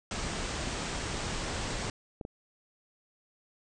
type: low-pass noise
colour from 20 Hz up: pink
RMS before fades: -35 dBFS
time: 0.11-1.9 s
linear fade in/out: 2 ms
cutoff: 8700 Hz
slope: 96 dB/octave
type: clicks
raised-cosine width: 2 ms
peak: -25 dBFS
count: 3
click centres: 0.674 / 2.212 / 2.251 s
effects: none